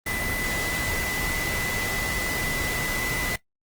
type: tone in noise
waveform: sine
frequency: 2000 Hz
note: B6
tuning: 21 cents sharp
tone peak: -29 dBFS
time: 0.06-3.36 s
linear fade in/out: 5 ms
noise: pink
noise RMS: -29 dBFS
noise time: 0.06-3.36 s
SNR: -3 dB
effects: noise-tail reverb RT60 0.1 s tail -17 dB re dry + Opus 24 kbps